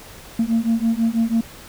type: beating tone pair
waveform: sine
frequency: 225 / 231.1 Hz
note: A3 / A#3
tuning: +39 / -15 cents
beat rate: 6.1 Hz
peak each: -18 dBFS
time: 0.39-1.41 s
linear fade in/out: 5 ms
effects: tanh soft clip ceiling -12 dBFS + pink hiss -41 dBFS RMS until 1.68 s